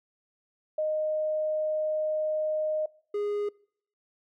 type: tone pair in turn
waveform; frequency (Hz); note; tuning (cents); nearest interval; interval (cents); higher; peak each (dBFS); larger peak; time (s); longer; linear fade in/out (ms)
sine / triangle; 618 / 412.5; D#5 / G#4; -12 / -12; perfect fifth; 700; first; -25; neither; 0.78-2.86 / 3.14-3.49; first; 5
effects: noise-tail reverb RT60 0.6 s tail -24 dB re dry